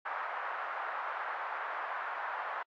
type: band-pass noise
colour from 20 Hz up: white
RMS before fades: -38 dBFS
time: 0.05-2.63 s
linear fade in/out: 10 ms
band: 710 to 1500 Hz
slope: 24 dB/octave
effects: AAC 64 kbps